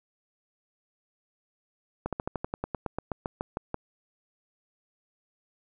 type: slowing click train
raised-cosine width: 1 ms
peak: -16 dBFS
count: 16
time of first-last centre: 2.06-3.744 s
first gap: 67 ms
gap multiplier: 1.07
effects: none